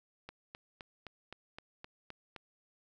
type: click train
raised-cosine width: 0.3 ms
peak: -29 dBFS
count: 9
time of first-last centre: 0.29-2.363 s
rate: 3.86 Hz
effects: none